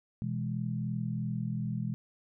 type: chord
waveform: sine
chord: E major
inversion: second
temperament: equal with one note detuned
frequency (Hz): 124.4 / 164.81 / 207.7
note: B2 / E3 / G#3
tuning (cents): +13 / 0 / 0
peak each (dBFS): -34 / -36 / -36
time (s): 0.22-1.94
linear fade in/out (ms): 0
effects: none